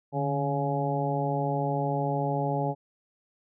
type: harmonic tone with a mistuned harmonic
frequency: 140 Hz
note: C#3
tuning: 18 cents sharp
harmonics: 1 / 2 / 3 / 4 / 5 / 6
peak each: -29 / -34 / -34 / -33 / -34 / -32 dBFS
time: 0.12-2.75 s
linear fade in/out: 50 ms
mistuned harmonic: 1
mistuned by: +81 cents
effects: none